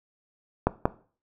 clicks, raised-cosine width 1 ms, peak -6 dBFS, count 2, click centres 0.67 / 0.855 s, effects noise-tail reverb RT60 0.4 s tail -17 dB re dry

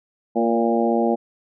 harmonic tone with a mistuned harmonic, 115.8 Hz, A#2, 11 cents flat, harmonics 2 / 3 / 4 / 5 / 6 / 7, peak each -21 / -23 / -24 / -25 / -26 / -26 dBFS, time 0.35-1.16 s, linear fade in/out 20 ms, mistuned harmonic 4, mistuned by +25 cents, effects none

